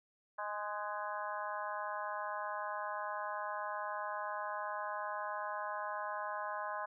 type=harmonic tone with a mistuned harmonic; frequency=207.7 Hz; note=G#3; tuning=in tune; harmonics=3 / 4 / 5 / 6 / 7 / 8; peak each=-44 / -44 / -41 / -47 / -47 / -48 dBFS; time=0.38-6.86 s; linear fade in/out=10 ms; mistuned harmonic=7; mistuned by=+53 cents; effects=none